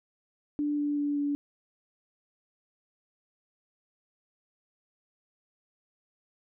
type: tone with pitch steps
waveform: sine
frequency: 293.7 / 291.7 / 289.7 / 287.7 Hz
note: D4 / D4 / D4 / D4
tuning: 0 / -12 / -24 / -36 cents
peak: -26 dBFS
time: 0.59-1.35 s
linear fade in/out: 0 ms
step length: 190 ms
effects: none